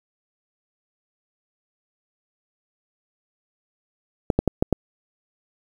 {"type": "clicks", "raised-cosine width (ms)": 2, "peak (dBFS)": -4, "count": 5, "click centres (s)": [4.302, 4.39, 4.477, 4.625, 4.727], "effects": ["7-bit"]}